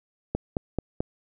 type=click train; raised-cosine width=2 ms; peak=-12 dBFS; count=4; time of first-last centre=0.35-1.005 s; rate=4.58 Hz; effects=none